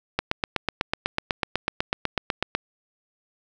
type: click train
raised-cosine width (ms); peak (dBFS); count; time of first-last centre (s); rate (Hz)
0.3; -6; 20; 0.19-2.55; 8.05
effects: none